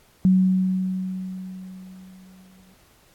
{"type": "tone with exponential decay", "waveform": "sine", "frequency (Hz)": 186.6, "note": "F#3", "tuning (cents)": 15, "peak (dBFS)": -12, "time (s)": [0.25, 2.74], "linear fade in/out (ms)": 0, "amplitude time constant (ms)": 540, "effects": ["pink hiss -57 dBFS RMS until 3.14 s", "AAC 64 kbps"]}